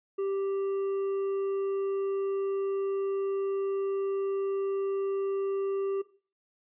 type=tone with hard clipping; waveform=triangle; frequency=392 Hz; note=G4; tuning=in tune; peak=-29 dBFS; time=0.18-6.02 s; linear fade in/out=10 ms; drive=7 dB; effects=noise-tail reverb RT60 0.4 s tail -17 dB re dry + resampled to 8000 Hz